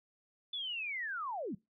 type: linear sweep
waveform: sine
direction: down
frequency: 3510 to 158.6 Hz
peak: -36 dBFS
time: 0.53-1.55 s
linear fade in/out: 5 ms
effects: noise-tail reverb RT60 0.2 s tail -22 dB re dry